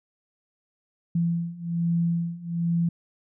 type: beating tone pair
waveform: sine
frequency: 168.7 / 169.9 Hz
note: E3 / F3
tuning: +40 / -47 cents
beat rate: 1.2 Hz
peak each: -27 / -25 dBFS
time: 1.15-2.89 s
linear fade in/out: 5 ms
effects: none